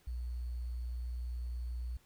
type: tone with sample-and-hold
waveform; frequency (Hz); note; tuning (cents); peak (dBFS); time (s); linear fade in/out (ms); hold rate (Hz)
sine; 60.5; B1; -35; -36; 0.07-1.97; 5; 4410
effects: pink hiss -68 dBFS RMS until 2.05 s